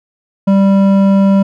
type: tone with hard clipping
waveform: sine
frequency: 196 Hz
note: G3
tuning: in tune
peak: -8 dBFS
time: 0.47-1.43 s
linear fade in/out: 10 ms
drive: 10 dB
effects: none